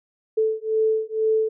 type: beating tone pair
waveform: sine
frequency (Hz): 437.9 / 440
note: A4 / A4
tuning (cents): -8 / 0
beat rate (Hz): 2.1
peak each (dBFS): -22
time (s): 0.37-1.49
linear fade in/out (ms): 10
effects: none